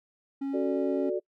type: tone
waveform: triangle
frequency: 274.7 Hz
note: C#4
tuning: 16 cents flat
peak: -27 dBFS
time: 0.41-1.1 s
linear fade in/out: 10 ms
type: chord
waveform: sine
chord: D major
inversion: first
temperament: equal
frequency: 370 / 440 / 587.3 Hz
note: F#4 / A4 / D5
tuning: 0 / 0 / 0 cents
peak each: -29 / -33 / -32 dBFS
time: 0.53-1.2 s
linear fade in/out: 20 ms
effects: noise-tail reverb RT60 0.1 s tail -25 dB re dry